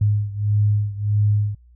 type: beating tone pair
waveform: sine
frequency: 103.6 / 105.2 Hz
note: G#2 / G#2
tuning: -4 / +23 cents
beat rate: 1.6 Hz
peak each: -18 / -21 dBFS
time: 0.01-1.55 s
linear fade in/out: 5 ms
effects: added 60 Hz sine -47 dBFS peak until 1.75 s